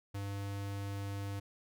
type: tone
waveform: square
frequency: 99.8 Hz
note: G2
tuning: 32 cents sharp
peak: -38 dBFS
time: 0.14-1.4 s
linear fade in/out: 10 ms
effects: none